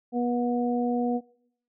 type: harmonic tone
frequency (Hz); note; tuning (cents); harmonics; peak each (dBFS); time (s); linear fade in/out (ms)
242.4; B3; -32; 1 / 2 / 3; -25 / -30 / -31; 0.12-1.21; 50
effects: noise-tail reverb RT60 0.7 s tail -22 dB re dry